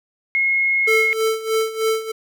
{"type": "tone", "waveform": "sine", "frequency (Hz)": 2162, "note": "C#7", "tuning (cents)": -44, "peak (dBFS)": -15, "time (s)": [0.35, 1.13], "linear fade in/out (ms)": 0}
{"type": "tone with tremolo", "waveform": "square", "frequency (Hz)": 442.6, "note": "A4", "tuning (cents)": 10, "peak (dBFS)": -16, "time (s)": [0.87, 2.12], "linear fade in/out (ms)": 10, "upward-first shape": "sine", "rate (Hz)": 3.2, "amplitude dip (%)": 80}
{"effects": []}